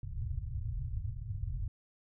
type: low-pass noise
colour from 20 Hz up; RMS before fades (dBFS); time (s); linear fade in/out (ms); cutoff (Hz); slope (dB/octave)
white; -37; 0.03-1.68; 2; 120; 48
effects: none